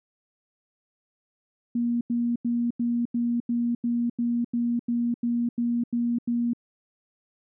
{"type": "tone bursts", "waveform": "sine", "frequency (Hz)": 237.5, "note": "A#3", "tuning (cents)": 33, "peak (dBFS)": -22, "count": 14, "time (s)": [1.75, 6.534], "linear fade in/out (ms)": 5, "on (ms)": 260, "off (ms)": 88, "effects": []}